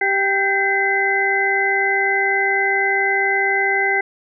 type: harmonic tone with a mistuned harmonic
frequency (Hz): 392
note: G4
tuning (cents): 0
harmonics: 1 / 2 / 4 / 5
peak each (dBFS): -23 / -22 / -22 / -18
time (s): 0.01-4.01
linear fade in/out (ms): 5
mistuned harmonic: 5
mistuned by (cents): +66
effects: none